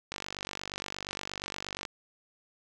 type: click train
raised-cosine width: 0.2 ms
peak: -18 dBFS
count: 85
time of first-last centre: 0.12-1.852 s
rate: 48.5 Hz
effects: none